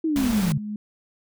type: linear sweep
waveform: sine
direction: down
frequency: 329.6 to 134.4 Hz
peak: -20 dBFS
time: 0.04-0.58 s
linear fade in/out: 5 ms
type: tone with tremolo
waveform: sine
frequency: 210 Hz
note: G#3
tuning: 19 cents sharp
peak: -27 dBFS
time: 0.16-0.76 s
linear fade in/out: 2 ms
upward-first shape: sine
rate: 3.8 Hz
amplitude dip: 25%
type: noise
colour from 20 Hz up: pink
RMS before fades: -31 dBFS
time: 0.16-0.52 s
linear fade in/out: 0 ms
effects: none